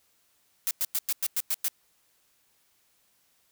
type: noise bursts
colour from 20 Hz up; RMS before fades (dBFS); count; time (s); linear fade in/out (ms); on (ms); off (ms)
blue; -27; 8; 0.67-1.682; 0; 39; 100
effects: white hiss -68 dBFS RMS until 3.51 s